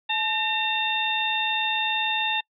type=harmonic tone with a mistuned harmonic; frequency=907 Hz; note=A#5; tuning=48 cents flat; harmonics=1 / 2 / 3 / 4; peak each=-28 / -31 / -27 / -27 dBFS; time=0.09-2.41 s; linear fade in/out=10 ms; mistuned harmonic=1; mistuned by=-86 cents; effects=noise-tail reverb RT60 0.1 s tail -26 dB re dry